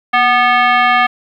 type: tone with frequency modulation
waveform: sine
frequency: 237.8 Hz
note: A#3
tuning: 35 cents sharp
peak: -8 dBFS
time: 0.13-1.07 s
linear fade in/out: 10 ms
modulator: 981 Hz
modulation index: 2.2
effects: 8-bit